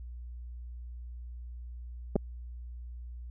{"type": "clicks", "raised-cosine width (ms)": 2, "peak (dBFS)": -14, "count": 2, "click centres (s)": [2.157, 2.162], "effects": ["added 60 Hz sine -40 dBFS peak until 3.3 s"]}